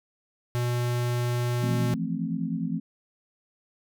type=tone; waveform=square; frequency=121.5 Hz; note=B2; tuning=28 cents flat; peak=-25 dBFS; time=0.55-1.94 s; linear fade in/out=0 ms
type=chord; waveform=sine; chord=F major seventh; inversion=third; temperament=equal; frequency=164.81 / 174.61 / 220 / 261.6 Hz; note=E3 / F3 / A3 / C4; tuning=0 / 0 / 0 / 0 cents; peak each=-32 dBFS; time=1.62-2.8 s; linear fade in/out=10 ms
effects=none